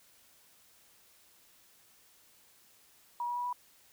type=tone with pitch steps; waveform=sine; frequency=960 / 967.2 / 974.5 / 981.9 Hz; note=B5 / B5 / B5 / B5; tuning=-49 / -36 / -23 / -10 cents; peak=-32 dBFS; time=3.2-3.528 s; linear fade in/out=2 ms; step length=82 ms; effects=white hiss -63 dBFS RMS until 3.92 s